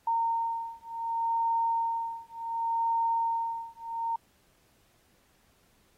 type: beating tone pair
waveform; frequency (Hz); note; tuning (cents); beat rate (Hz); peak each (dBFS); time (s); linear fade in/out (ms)
sine; 918 / 918.68; A#5 / A#5; -27 / -26; 0.68; -30; 0.07-4.16; 5
effects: pink hiss -67 dBFS RMS until 5.97 s + AAC 48 kbps